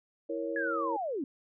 sine chord, A# diminished, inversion second, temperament equal, 329.6 / 466.2 / 554.4 Hz, E4 / A#4 / C#5, 0 / 0 / 0 cents, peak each -36 dBFS, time 0.29-0.97 s, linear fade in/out 10 ms
sine linear sweep, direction down, 1712 to 246.9 Hz, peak -31 dBFS, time 0.56-1.24 s, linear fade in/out 2 ms
effects none

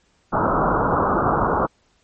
white low-pass noise, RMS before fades -19 dBFS, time 0.32-1.67 s, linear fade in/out 20 ms, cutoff 1400 Hz, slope 96 dB/octave, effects pink hiss -62 dBFS RMS until 2.03 s + MP3 32 kbps

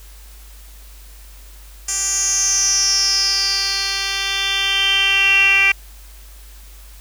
10% pulse tone with band-pass filter sweep, 392 Hz, G4, in tune, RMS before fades -17 dBFS, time 1.88-5.72 s, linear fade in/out 5 ms, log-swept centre 7400 to 2500 Hz, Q 8.6, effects added 50 Hz sine -38 dBFS peak until 7 s + white hiss -46 dBFS RMS until 7 s

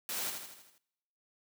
white noise with echo, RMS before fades -37 dBFS, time 0.09-0.3 s, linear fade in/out 0 ms, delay 80 ms, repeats 6, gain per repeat -5 dB, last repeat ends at 0.78 s, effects noise-tail reverb RT60 1.0 s tail -26 dB re dry + high-pass 200 Hz 12 dB/octave

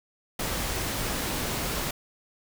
pink noise, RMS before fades -30 dBFS, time 0.39-1.91 s, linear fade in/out 5 ms, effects none

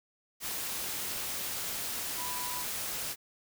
sine tone in noise, 987.8 Hz, B5, in tune, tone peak -39 dBFS, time 2.16-2.65 s, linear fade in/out 50 ms, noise white, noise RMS -36 dBFS, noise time 0.4-3.16 s, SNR -6 dB, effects none

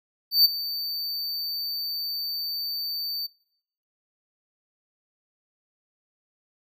square tone with ADSR envelope, 4579 Hz, D8, 45 cents flat, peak -13 dBFS, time 0.31-3.27 s, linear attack 140 ms, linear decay 16 ms, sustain -16 dB, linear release 14 ms, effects noise-tail reverb RT60 0.7 s tail -21 dB re dry

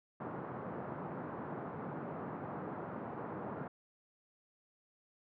pink band-pass noise, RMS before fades -43 dBFS, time 0.2-3.68 s, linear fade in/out 5 ms, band 130 to 1300 Hz, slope 24 dB/octave, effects none

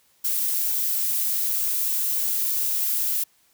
violet noise, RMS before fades -24 dBFS, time 0.24-3.24 s, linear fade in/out 10 ms, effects white hiss -62 dBFS RMS until 3.53 s

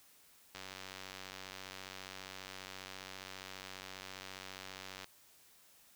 click train, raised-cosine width 0.2 ms, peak -28 dBFS, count 427, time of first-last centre 0.55-5.044 s, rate 94.8 Hz, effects white hiss -64 dBFS RMS until 5.95 s

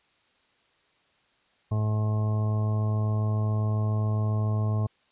harmonic tone, 107.3 Hz, A2, 43 cents flat, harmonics 1 / 2 / 3 / 4 / 5 / 6 / 7 / 8 / 10, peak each -23 / -35 / -44 / -41 / -48 / -40 / -48 / -47 / -42 dBFS, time 1.71-4.87 s, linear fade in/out 10 ms, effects white hiss -66 dBFS RMS until 5.11 s + resampled to 8000 Hz

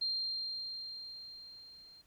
sine tone with level ramp, 4186 Hz, C8, in tune, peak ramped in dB -31 to -55 dBFS, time 0.01-2.02 s, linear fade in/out 10 ms, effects pink hiss -70 dBFS RMS until 2.06 s

